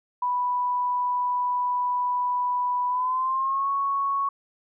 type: tone with pitch glide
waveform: sine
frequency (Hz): 987 to 1107.9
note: B5 to C#6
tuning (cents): -1 to -1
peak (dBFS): -22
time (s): 0.22-4.29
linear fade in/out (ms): 5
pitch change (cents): +200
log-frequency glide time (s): 2.88-3.69
effects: none